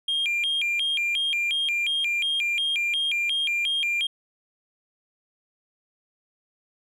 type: tone with vibrato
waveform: triangle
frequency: 2777 Hz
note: F7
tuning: 10 cents flat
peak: -20 dBFS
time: 0.08-4.07 s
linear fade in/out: 5 ms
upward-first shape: square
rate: 2.8 Hz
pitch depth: 260 cents each way
effects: tanh soft clip ceiling -17 dBFS